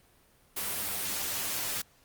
white noise with comb filter, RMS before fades -33 dBFS, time 0.56-1.82 s, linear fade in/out 10 ms, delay 10 ms, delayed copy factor +0.6, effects pink hiss -63 dBFS RMS until 2.04 s + Opus 32 kbps

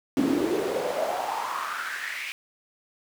brown noise with high-pass filter sweep, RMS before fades -28 dBFS, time 0.17-2.32 s, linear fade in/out 0 ms, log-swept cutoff 250 to 2400 Hz, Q 5.1, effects none

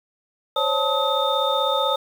sine tone cluster, 528 / 564 / 879 / 1270 / 3632 Hz, C5 / C#5 / A5 / D#6 / A#7, +16 / +30 / -2 / +35 / -46 cents, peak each -25 dBFS, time 0.56-1.96 s, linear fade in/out 5 ms, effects 7-bit

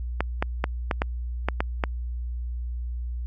clicks, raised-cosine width 0.5 ms, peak -8 dBFS, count 8, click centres 0.206 / 0.425 / 0.641 / 0.912 / 1.019 / 1.486 / 1.605 / 1.838 s, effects added 60 Hz sine -28 dBFS peak until 3.26 s

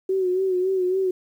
sine tone with vibrato, 372.7 Hz, F#4, 13 cents sharp, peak -19 dBFS, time 0.09-1.11 s, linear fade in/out 5 ms, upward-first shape sine, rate 3.6 Hz, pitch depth 54 cents each way, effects 9-bit

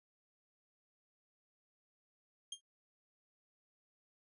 sawtooth tone with exponential decay, 3208 Hz, G7, 39 cents sharp, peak -34 dBFS, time 2.52-2.61 s, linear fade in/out 5 ms, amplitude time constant 18 ms, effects noise-tail reverb RT60 0.1 s tail -20 dB re dry + resampled to 24000 Hz

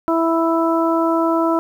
harmonic tone, 329.6 Hz, E4, in tune, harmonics 1 / 2 / 3 / 4, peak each -17 / -20 / -22 / -23 dBFS, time 0.08-1.59 s, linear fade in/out 0 ms, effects 8-bit

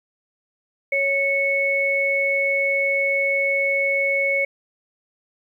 sine tone pair together, 554.4 / 2207 Hz, C#5 / C#7, 0 / -8 cents, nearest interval 2 octaves, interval 2392 cents, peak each -23 / -19 dBFS, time 0.92-4.45 s, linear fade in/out 5 ms, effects 9-bit

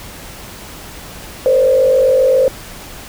sine tone with frequency modulation, 523 Hz, C5, 1 cent flat, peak -8 dBFS, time 1.46-2.48 s, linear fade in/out 0 ms, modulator 47.5 Hz, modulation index 0.82, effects added 50 Hz sine -43 dBFS peak until 3.08 s + pink hiss -33 dBFS RMS until 3.08 s

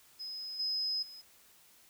sine tone with level steps, 5070 Hz, D#8, 32 cents sharp, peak -39 / -31 / -47 dBFS, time 0.19-1.22 s, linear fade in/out 20 ms, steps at 0.59 / 1.02 s, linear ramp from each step 10 ms, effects white hiss -62 dBFS RMS until 1.89 s

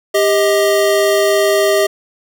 square tone pair together, 397.7 / 630.2 Hz, G4 / D#5, +25 / +22 cents, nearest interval minor sixth, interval 797 cents, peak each -14 dBFS, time 0.14-1.87 s, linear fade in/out 10 ms, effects none

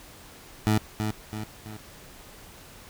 20% pulse tone with echo, 107.3 Hz, A2, 43 cents flat, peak -15 dBFS, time 0.67-0.78 s, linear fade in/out 0 ms, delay 330 ms, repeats 3, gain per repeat -6 dB, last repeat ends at 1.77 s, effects pink hiss -48 dBFS RMS until 2.89 s

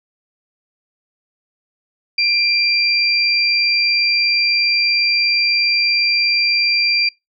sine tone pair together, 2380 / 4737 Hz, D7 / D8, +22 / +14 cents, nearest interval octave, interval 1192 cents, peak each -16 / -16 dBFS, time 2.18-7.09 s, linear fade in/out 5 ms, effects noise-tail reverb RT60 0.2 s tail -26 dB re dry

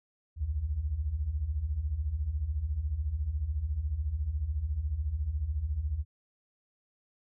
sine beating tone pair, 64 / 78 Hz, C2 / D#2, -38 / +5 cents, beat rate 14 Hz, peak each -35 / -30 dBFS, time 0.36-6.05 s, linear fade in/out 50 ms, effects none

